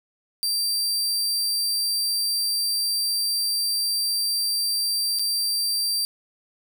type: tone with dropouts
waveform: sawtooth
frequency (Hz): 4699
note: D8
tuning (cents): 0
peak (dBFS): -19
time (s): 0.43-6.05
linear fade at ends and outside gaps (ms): 0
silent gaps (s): 5.188-5.194
effects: none